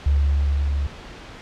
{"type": "tone with level ramp", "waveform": "sine", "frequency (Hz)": 71, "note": "C#2", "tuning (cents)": 42, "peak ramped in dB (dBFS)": [-14, -20], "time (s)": [0.06, 0.87], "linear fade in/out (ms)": 5, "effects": ["pink hiss -39 dBFS RMS until 1.41 s", "low-pass 4000 Hz 12 dB/octave"]}